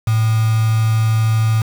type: tone with quantisation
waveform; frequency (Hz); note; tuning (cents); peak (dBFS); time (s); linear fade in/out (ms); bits
sine; 110.9; A2; +14; -12; 0.07-1.62; 5; 4
effects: none